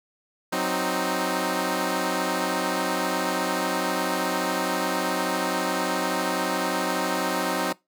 10% pulse chord, C diminished, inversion second, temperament equal, 185 / 261.6 / 311.1 Hz, Gb3 / C4 / Eb4, 0 / 0 / 0 cents, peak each -20 dBFS, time 0.52-7.73 s, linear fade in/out 10 ms, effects noise-tail reverb RT60 0.2 s tail -22 dB re dry

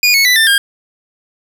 25% pulse tone with pitch steps, 2443 / 2202 / 1984.3 / 1788.4 / 1611.8 Hz, D#7 / C#7 / B6 / A6 / G6, -32 / -12 / +8 / +28 / +48 cents, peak -4 dBFS, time 0.03-0.58 s, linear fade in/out 2 ms, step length 110 ms, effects 7-bit

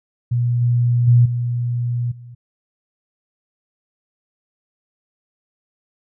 sine tone with level steps, 120.7 Hz, B2, 39 cents flat, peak -15 / -13 / -8 / -18 / -35 dBFS, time 0.31-2.35 s, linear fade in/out 10 ms, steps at 0.61 / 1.07 / 1.25 / 2.11 s, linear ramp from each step 10 ms, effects none

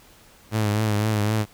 sawtooth tone with vibrato, 106.6 Hz, G#2, 46 cents sharp, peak -16 dBFS, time 0.51-1.46 s, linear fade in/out 50 ms, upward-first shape triangle, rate 3.9 Hz, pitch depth 66 cents each way, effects pink hiss -52 dBFS RMS until 1.53 s

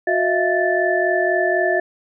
sine tone cluster, 363.9 / 636 / 680 / 1754 Hz, F#4 / D#5 / F5 / A6, -29 / +38 / -46 / -6 cents, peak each -21 dBFS, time 0.07-1.8 s, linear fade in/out 5 ms, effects none

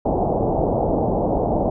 white low-pass noise, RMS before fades -20 dBFS, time 0.05-1.7 s, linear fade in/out 5 ms, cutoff 800 Hz, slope 48 dB/octave, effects none

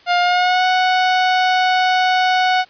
sawtooth tone with pitch glide, 707 to 739.2 Hz, F5 to F#5, +21 to -2 cents, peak -9 dBFS, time 0.06-2.65 s, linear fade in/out 50 ms, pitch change +77 cents, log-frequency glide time 0.2-0.65 s, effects white hiss -48 dBFS RMS until 2.69 s + resampled to 11025 Hz

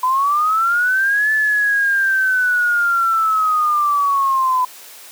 sine linear two-way sweep, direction up then down, 1000 to 1744 to 1000 Hz, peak -13 dBFS, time 0.03-4.65 s, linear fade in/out 5 ms, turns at 1.32 s, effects white hiss -39 dBFS RMS until 5.11 s + high-pass 400 Hz 12 dB/octave

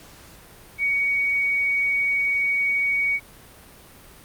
sine tone, 2244 Hz, C#7, 21 cents sharp, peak -19 dBFS, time 0.78-3.2 s, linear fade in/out 50 ms, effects pink hiss -47 dBFS RMS until 4.24 s + Opus 48 kbps

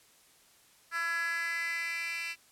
10% pulse tone with high-pass filter sweep, 335.4 Hz, E4, 30 cents sharp, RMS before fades -34 dBFS, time 0.91-2.36 s, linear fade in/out 50 ms, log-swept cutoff 1500 to 2600 Hz, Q 5, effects white hiss -62 dBFS RMS until 2.51 s + low-pass 12000 Hz 12 dB/octave

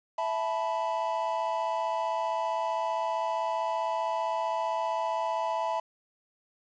triangle chord, E suspended fourth, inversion none, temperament equal with one note detuned, 659.3 / 872.4 / 987.8 Hz, E5 / A5 / B5, 0 / -15 / 0 cents, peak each -30 dBFS, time 0.18-5.8 s, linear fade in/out 5 ms, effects resampled to 16000 Hz + 9-bit

